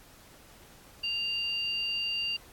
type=tone pair together; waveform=sine; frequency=2794 / 4644 Hz; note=F7 / D8; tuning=0 / -20 cents; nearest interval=major sixth; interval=880 cents; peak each=-30 / -35 dBFS; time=1.03-2.37 s; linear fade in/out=10 ms; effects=pink hiss -55 dBFS RMS until 2.52 s + AAC 64 kbps